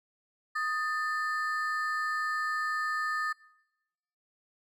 triangle ring-modulated tone, 1511 Hz, F#6, 36 cents sharp, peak -24 dBFS, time 0.55-3.33 s, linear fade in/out 10 ms, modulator 267 Hz, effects noise-tail reverb RT60 1.0 s tail -24 dB re dry

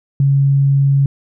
sine tone, 138.59 Hz, C#3, in tune, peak -9 dBFS, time 0.2-1.06 s, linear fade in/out 2 ms, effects none

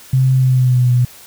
sine tone with pitch glide, 130.81 to 123.47 Hz, C3 to B2, 0 to 0 cents, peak -9 dBFS, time 0.13-1.05 s, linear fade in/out 5 ms, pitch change -100 cents, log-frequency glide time 0.36-0.91 s, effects white hiss -40 dBFS RMS until 1.26 s

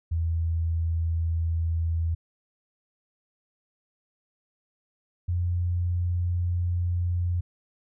sine tone pair in turn, 82.6 / 87.92 Hz, E2 / F2, +4 / +12 cents, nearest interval minor second, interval 108 cents, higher second, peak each -23 dBFS, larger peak neither, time 0.11-2.15 / 5.28-7.41 s, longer second, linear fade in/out 10 ms, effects none

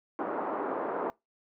pink band-pass noise, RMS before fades -33 dBFS, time 0.19-1.1 s, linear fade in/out 0 ms, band 290 to 1200 Hz, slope 24 dB/octave, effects noise-tail reverb RT60 0.2 s tail -23 dB re dry

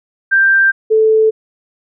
sine tone pair in turn, 1577 / 438.3 Hz, G6 / A4, +10 / -7 cents, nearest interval octave + minor seventh, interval 2217 cents, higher first, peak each -7 dBFS, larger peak neither, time 0.31-0.72 / 0.9-1.31 s, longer neither, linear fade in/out 20 ms, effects none

